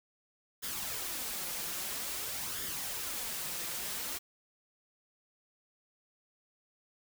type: noise with flanger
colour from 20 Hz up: white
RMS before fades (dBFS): -38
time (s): 0.62-4.19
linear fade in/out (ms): 20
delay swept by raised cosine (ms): 0.58 to 5.88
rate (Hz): 0.5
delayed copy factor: +0.5
effects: none